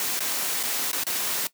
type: noise with dropouts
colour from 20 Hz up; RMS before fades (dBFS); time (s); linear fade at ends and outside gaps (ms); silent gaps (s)
white; -27; 0-1.47; 1; 0.192-0.205 / 0.63-0.635 / 0.915-0.93 / 1.036-1.067
effects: noise-tail reverb RT60 0.1 s tail -17 dB re dry + high-pass 200 Hz 12 dB/octave